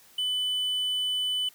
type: tone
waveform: triangle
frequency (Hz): 3000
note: F#7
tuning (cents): +23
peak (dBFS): -24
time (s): 0.18-1.49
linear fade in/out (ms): 5
effects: white hiss -56 dBFS RMS until 1.54 s